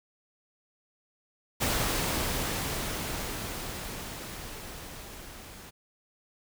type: noise with level ramp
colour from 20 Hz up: pink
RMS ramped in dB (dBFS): -27 to -47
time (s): 1.6-5.71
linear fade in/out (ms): 20
effects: none